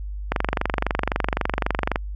click train, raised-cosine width 0.5 ms, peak -5 dBFS, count 40, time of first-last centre 0.32-1.959 s, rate 23.8 Hz, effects added 50 Hz sine -28 dBFS peak until 2.15 s

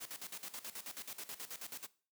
white noise with tremolo, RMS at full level -45 dBFS, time 0-1.87 s, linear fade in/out 20 ms, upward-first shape square, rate 9.3 Hz, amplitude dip 80%, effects noise-tail reverb RT60 0.4 s tail -19 dB re dry + high-pass 150 Hz 12 dB/octave

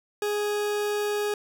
40% pulse tone, 415.3 Hz, G#4, in tune, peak -24 dBFS, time 0.22-1.34 s, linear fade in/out 2 ms, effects none

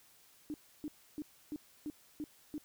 sine tone bursts, 300.2 Hz, D4, 38 cents sharp, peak -37 dBFS, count 7, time 0.5-2.58 s, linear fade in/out 0 ms, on 40 ms, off 300 ms, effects white hiss -64 dBFS RMS until 2.64 s

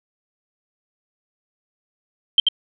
sine tone with echo, 3136 Hz, G7, in tune, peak -9 dBFS, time 2.38-2.4 s, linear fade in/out 2 ms, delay 86 ms, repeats 1, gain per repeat -3 dB, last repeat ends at 2.486 s, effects none

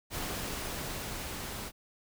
pink noise with level ramp, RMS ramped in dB -36 to -40 dBFS, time 0.1-1.72 s, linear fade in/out 50 ms, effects none

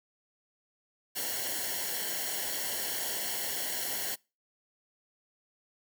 white noise with comb filter, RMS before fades -34 dBFS, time 1.15-4.16 s, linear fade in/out 20 ms, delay 0.81 ms, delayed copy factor -0.75, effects noise-tail reverb RT60 0.3 s tail -26 dB re dry

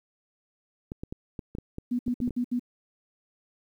clicks, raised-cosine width 3 ms, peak -22 dBFS, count 11, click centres 0.919 / 1.035 / 1.125 / 1.392 / 1.551 / 1.585 / 1.784 / 2.08 / 2.203 / 2.277 / 2.307 s
sine tone bursts, 244.4 Hz, B3, 18 cents flat, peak -24 dBFS, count 5, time 1.91-2.595 s, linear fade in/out 10 ms, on 81 ms, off 70 ms
effects 10-bit

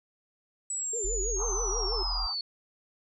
sine linear sweep, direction down, 7902 to 4378 Hz, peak -30 dBFS, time 0.7-2.41 s, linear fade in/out 2 ms
sine tone with vibrato, 423.7 Hz, G#4, 35 cents sharp, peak -34 dBFS, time 0.93-2.03 s, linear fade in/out 5 ms, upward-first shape triangle, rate 6.2 Hz, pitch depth 260 cents each way
sine tone, 41.2 Hz, E1, in tune, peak -31 dBFS, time 1.04-2.27 s, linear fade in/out 10 ms
pink band-pass noise, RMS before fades -40 dBFS, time 1.36-2.35 s, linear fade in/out 50 ms, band 740 to 1300 Hz, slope 96 dB/octave
effects none

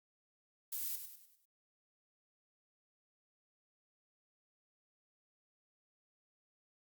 violet noise with echo, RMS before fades -40 dBFS, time 0.72-0.96 s, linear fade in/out 5 ms, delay 99 ms, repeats 5, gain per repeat -7 dB, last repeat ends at 1.455 s, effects Opus 48 kbps

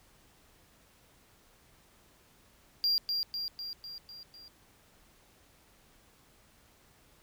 triangle tone with echo, 4768 Hz, D8, 25 cents sharp, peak -24 dBFS, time 2.84-2.98 s, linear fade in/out 0 ms, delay 250 ms, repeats 6, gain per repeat -4 dB, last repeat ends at 4.48 s, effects pink hiss -63 dBFS RMS until 7.22 s

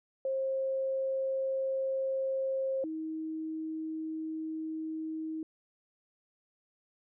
sine tone pair in turn, 533 / 316.9 Hz, C5 / D#4, +32 / +32 cents, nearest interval major sixth, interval 900 cents, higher first, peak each -29 / -34 dBFS, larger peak first, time 0.25-2.84 / 2.84-5.43 s, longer neither, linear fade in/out 2 ms, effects none

